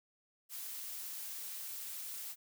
blue noise, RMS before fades -44 dBFS, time 0.49-2.36 s, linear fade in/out 50 ms, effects none

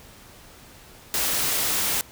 white noise, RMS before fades -24 dBFS, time 1.14-2.01 s, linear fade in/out 0 ms, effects pink hiss -48 dBFS RMS until 2.11 s

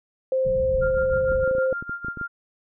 sine tone, 523.3 Hz, C5, in tune, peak -19 dBFS, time 0.32-1.73 s, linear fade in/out 2 ms
pink low-pass noise, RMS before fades -31 dBFS, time 0.45-1.45 s, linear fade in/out 10 ms, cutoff 190 Hz, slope 48 dB/octave
sine tone with tremolo, 1396.9 Hz, F6, in tune, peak -26 dBFS, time 0.81-2.28 s, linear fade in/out 20 ms, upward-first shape sine, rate 6.5 Hz, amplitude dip 80%
clicks, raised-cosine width 3 ms, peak -23 dBFS, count 12, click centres 1.319 / 1.477 / 1.512 / 1.551 / 1.583 / 1.726 / 1.825 / 1.895 / 2.047 / 2.084 / 2.173 / 2.213 s
effects none

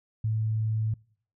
sine tone, 109.7 Hz, A2, 5 cents flat, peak -24 dBFS, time 0.24-0.94 s, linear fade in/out 5 ms, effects noise-tail reverb RT60 0.6 s tail -26 dB re dry

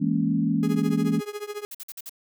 sine chord, A# half-diminished seventh, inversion second, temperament equal, 164.81 / 207.7 / 233.1 / 277.2 Hz, E3 / G#3 / A#3 / C#4, 0 / 0 / 0 / 0 cents, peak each -26 dBFS, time 0-1.21 s, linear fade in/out 20 ms
45% pulse tone with tremolo, 415.3 Hz, G#4, in tune, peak -28 dBFS, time 0.63-1.65 s, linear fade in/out 0 ms, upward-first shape triangle, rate 14 Hz, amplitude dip 95%
blue noise bursts, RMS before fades -37 dBFS, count 5, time 1.71-2.095 s, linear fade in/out 5 ms, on 37 ms, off 50 ms
effects none

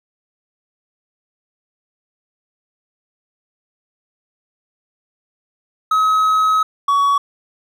triangle tone pair in turn, 1277 / 1126.2 Hz, D#6 / C#6, +45 / +27 cents, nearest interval major second, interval 218 cents, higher first, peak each -10 dBFS, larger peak neither, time 5.91-6.63 / 6.88-7.18 s, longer first, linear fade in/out 5 ms, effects none

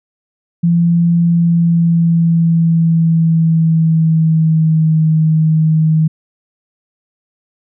sine tone with pitch glide, 170.2 to 157.89 Hz, F3 to D#3, -44 to +26 cents, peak -8 dBFS, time 0.63-6.08 s, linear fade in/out 10 ms, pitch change -130 cents, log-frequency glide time 1.22-5.05 s, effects none

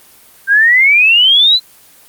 sine exponential sweep, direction up, 1568 to 4099 Hz, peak -5 dBFS, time 0.47-1.6 s, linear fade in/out 50 ms, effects white hiss -43 dBFS RMS until 2.08 s + Opus 24 kbps

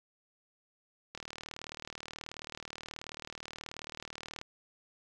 click train, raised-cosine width 0.2 ms, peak -24 dBFS, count 127, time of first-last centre 1.15-4.414 s, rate 38.6 Hz, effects none

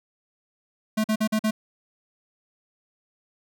square tone bursts, 216.9 Hz, A3, 25 cents flat, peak -21 dBFS, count 5, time 0.97-1.51 s, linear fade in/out 10 ms, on 72 ms, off 45 ms, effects none

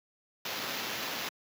blue noise with sample-and-hold, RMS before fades -36 dBFS, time 0.45-1.29 s, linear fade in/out 5 ms, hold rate 8820 Hz, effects high-pass 150 Hz 12 dB/octave

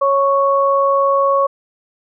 sine tone pair together, 552 / 1108.7 Hz, C#5 / C#6, -7 / 0 cents, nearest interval octave, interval 1207 cents, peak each -14 dBFS, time 0.01-1.47 s, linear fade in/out 10 ms, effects none

